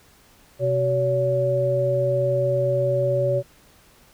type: tone cluster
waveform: sine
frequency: 128.2 / 375.8 / 567 Hz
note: C3 / F#4 / C#5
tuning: -35 / +27 / +39 cents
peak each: -24 / -27 / -20 dBFS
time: 0.59-3.43 s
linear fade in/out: 50 ms
effects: pink hiss -54 dBFS RMS until 4.13 s